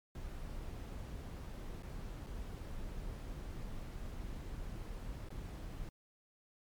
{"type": "noise with dropouts", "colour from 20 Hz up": "brown", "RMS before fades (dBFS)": -44, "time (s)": [0.15, 5.89], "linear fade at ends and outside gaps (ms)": 1, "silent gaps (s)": [[1.825, 1.831], [2.264, 2.268], [5.287, 5.304]], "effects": ["MP3 96 kbps"]}